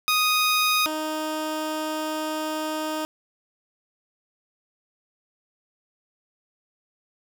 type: tone pair in turn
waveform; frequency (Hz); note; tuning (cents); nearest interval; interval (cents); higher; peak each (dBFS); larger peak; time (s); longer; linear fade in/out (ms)
15% pulse; 1244.5 / 310.6; D#6 / D#4; 0 / -3; 2 octaves; 2403; first; -13 / -20; first; 0.08-0.86 / 0.86-3.05; second; 0
effects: none